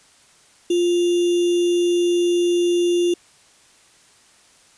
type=tone with sample-and-hold; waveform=sine; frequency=349.2 Hz; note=F4; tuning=in tune; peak=-15 dBFS; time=0.7-3.14 s; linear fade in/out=5 ms; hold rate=3150 Hz; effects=white hiss -53 dBFS RMS until 4.77 s + resampled to 22050 Hz